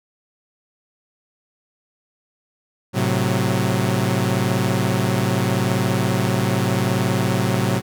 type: chord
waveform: sawtooth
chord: F# diminished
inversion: first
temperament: equal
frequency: 110 / 130.81 / 185 Hz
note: A2 / C3 / F#3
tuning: 0 / 0 / 0 cents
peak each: -18 dBFS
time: 2.93-7.82 s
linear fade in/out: 50 ms
effects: none